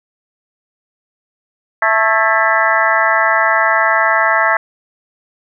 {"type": "harmonic tone with a mistuned harmonic", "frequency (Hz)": 220, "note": "A3", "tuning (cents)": 0, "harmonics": [3, 4, 5, 6, 7, 8, 9], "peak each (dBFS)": [-18, -18, -18, -18, -18, -18, -18], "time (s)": [1.82, 4.57], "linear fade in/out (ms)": 2, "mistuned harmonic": 7, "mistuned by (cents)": 88, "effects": []}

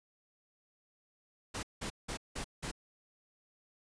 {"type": "noise bursts", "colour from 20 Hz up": "pink", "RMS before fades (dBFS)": -39, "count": 5, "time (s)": [1.54, 2.715], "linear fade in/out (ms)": 10, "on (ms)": 91, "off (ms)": 180, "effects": ["resampled to 22050 Hz"]}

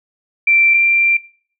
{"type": "tone pair in turn", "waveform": "sine", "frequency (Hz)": [2349, 2364], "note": ["D7", "D7"], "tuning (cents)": [0, 11], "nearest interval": "unison", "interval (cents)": 11, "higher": "second", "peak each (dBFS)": -9, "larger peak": "neither", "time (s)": [[0.47, 0.74], [0.74, 1.17]], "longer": "second", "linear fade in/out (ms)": 5, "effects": ["noise-tail reverb RT60 0.5 s tail -22 dB re dry"]}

